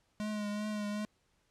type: tone with vibrato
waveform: square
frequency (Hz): 209.6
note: G#3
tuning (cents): +16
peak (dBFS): -35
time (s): 0.2-1.05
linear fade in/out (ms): 0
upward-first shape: triangle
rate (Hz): 2.6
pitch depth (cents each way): 34
effects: pink hiss -74 dBFS RMS until 1.5 s + low-pass 9000 Hz 12 dB/octave